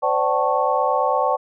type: tone cluster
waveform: sine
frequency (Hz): 515 / 584 / 764 / 879 / 1103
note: C5 / D5 / G5 / A5 / C#6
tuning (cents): -28 / -10 / -45 / -2 / -9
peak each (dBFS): -23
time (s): 0.02-1.37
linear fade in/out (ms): 20
effects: none